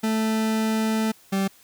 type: tone pair in turn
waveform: 40% pulse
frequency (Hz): 220 / 194.39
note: A3 / G3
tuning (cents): 0 / -14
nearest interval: major second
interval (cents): 214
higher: first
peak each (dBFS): -20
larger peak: neither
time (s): 0.03-1.12 / 1.32-1.48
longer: first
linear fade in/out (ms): 10
effects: white hiss -54 dBFS RMS until 1.63 s